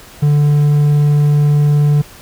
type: tone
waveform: triangle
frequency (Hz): 146.9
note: D3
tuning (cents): +1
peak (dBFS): -6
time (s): 0.22-2.02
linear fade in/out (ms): 10
effects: pink hiss -38 dBFS RMS until 2.21 s